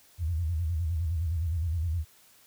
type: tone with vibrato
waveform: sine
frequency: 82.41 Hz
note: E2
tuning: in tune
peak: -26 dBFS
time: 0.18-2.05 s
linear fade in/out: 50 ms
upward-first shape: square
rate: 9.7 Hz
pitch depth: 110 cents each way
effects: white hiss -59 dBFS RMS until 2.46 s